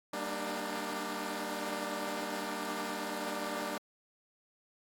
10% pulse chord, Eb major seventh, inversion first, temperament equal with one note detuned, 196 / 233.1 / 293.7 / 303.7 Hz, G3 / Bb3 / D4 / Eb4, 0 / 0 / 0 / -42 cents, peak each -33 dBFS, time 0.13-3.78 s, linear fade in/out 5 ms, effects AAC 64 kbps

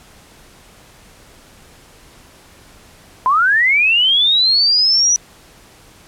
sine linear sweep, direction up, 987.8 to 5920 Hz, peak -10 dBFS, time 3.26-5.16 s, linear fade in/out 0 ms, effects pink hiss -45 dBFS RMS until 6.07 s + low-pass 12000 Hz 12 dB/octave

